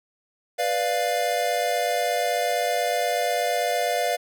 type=chord; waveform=square; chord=B diminished; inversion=none; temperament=equal with one note detuned; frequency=493.9 / 590 / 698.5 Hz; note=B4 / D5 / F5; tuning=0 / +8 / 0 cents; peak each=-29 / -28 / -25 dBFS; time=0.58-4.17 s; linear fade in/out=20 ms; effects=none